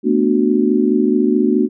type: chord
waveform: sine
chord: B minor seventh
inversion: third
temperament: just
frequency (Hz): 222.2 / 246.9 / 296.3 / 370.4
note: A3 / B3 / D4 / F#4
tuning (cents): +17 / 0 / +15 / +2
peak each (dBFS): -17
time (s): 0.03-1.69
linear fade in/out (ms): 50
effects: none